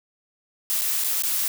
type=noise with dropouts; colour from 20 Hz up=blue; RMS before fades=-24 dBFS; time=0.7-1.48 s; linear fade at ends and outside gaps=0 ms; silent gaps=0.812-0.818 / 1.039-1.045 / 1.222-1.235 s; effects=none